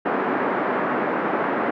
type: band-pass noise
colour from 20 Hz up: pink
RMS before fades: -23 dBFS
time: 0.05-1.71 s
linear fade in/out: 10 ms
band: 230 to 1700 Hz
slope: 24 dB/octave
effects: none

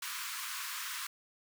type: high-pass noise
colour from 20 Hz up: pink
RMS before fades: -40 dBFS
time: 0.02-1.07 s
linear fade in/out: 5 ms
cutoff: 1000 Hz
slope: 96 dB/octave
effects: none

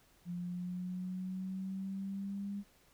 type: exponential sweep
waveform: sine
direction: up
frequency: 174.61 to 202.1 Hz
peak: -37 dBFS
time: 0.25-2.64 s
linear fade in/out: 50 ms
effects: pink hiss -67 dBFS RMS until 2.93 s

